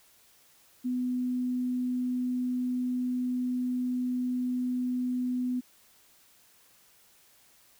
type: tone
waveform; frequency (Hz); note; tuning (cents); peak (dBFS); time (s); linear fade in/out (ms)
sine; 250; B3; +21; -27; 0.84-5.61; 20
effects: white hiss -61 dBFS RMS until 7.79 s